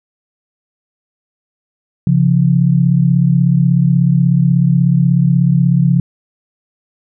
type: tone pair together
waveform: sine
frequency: 135.8 / 172.23 Hz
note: C#3 / F3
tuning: -35 / -24 cents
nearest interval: major third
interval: 411 cents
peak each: -11 dBFS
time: 2.07-6 s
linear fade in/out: 2 ms
effects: none